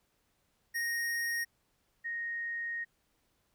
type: tone pair in turn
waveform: square / sine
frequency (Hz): 1864.7 / 1864.7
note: A#6 / A#6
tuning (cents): 0 / 0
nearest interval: unison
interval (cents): 0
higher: neither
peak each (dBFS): -32 / -34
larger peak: first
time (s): 0.74-1.45 / 2.04-2.85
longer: second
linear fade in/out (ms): 20
effects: pink hiss -75 dBFS RMS until 3.54 s